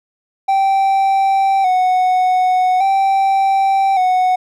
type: tone with vibrato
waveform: triangle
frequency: 758 Hz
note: F#5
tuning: 42 cents sharp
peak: -9 dBFS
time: 0.48-4.36 s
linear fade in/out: 10 ms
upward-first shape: square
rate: 0.43 Hz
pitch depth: 47 cents each way
effects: none